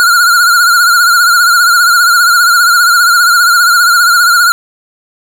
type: tone with vibrato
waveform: square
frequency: 1412 Hz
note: F6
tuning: 19 cents sharp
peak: -5 dBFS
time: 0-4.52 s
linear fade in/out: 0 ms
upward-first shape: sine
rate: 15 Hz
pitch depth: 63 cents each way
effects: none